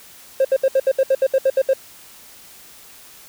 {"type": "tone bursts", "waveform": "triangle", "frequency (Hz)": 533, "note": "C5", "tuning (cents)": 32, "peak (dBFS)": -9, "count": 12, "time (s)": [0.4, 1.735], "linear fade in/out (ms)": 5, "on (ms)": 48, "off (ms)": 69, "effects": ["tanh soft clip ceiling -7 dBFS", "white hiss -44 dBFS RMS until 3.28 s"]}